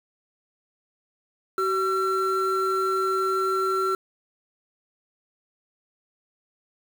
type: tone pair together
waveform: triangle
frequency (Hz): 380 / 1353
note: F#4 / E6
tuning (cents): +46 / +45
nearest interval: octave + minor seventh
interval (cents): 2199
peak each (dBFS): -23 / -22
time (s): 1.58-3.95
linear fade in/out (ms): 2
effects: 7-bit